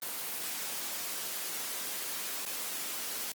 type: noise with dropouts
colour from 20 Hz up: white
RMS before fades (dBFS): -37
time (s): 0.02-3.32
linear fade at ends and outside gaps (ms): 2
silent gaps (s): 2.453-2.462
effects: high-pass 200 Hz 12 dB/octave + Opus 24 kbps